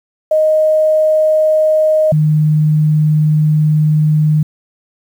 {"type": "tone pair in turn", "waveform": "sine", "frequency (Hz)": [622.3, 153.08], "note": ["D#5", "D#3"], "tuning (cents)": [0, -28], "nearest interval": "2 octaves", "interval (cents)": 2428, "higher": "first", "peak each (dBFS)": -8, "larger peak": "neither", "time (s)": [[0.31, 2.12], [2.12, 4.43]], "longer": "second", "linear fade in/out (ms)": 5, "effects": ["7-bit"]}